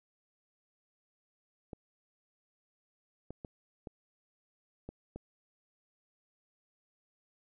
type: clicks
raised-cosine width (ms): 2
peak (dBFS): -29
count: 6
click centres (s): 1.732 / 3.306 / 3.448 / 3.872 / 4.89 / 5.16
effects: none